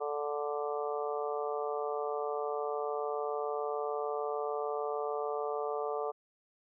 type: harmonic tone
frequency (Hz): 146.7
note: D3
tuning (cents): -2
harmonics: 3 / 4 / 5 / 6 / 7 / 8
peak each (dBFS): -35 / -39 / -39 / -45 / -46 / -41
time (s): 0-6.12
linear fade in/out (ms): 20
effects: none